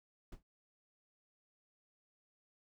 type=noise with exponential decay; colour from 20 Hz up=brown; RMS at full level=-42 dBFS; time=0.32-0.43 s; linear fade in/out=5 ms; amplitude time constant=23 ms; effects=none